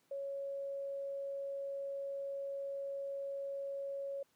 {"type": "tone", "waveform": "sine", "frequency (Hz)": 554.4, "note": "C#5", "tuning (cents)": 0, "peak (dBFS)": -38, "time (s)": [0.11, 4.23], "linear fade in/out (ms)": 5, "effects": ["pink hiss -74 dBFS RMS until 4.35 s", "high-pass 150 Hz 12 dB/octave"]}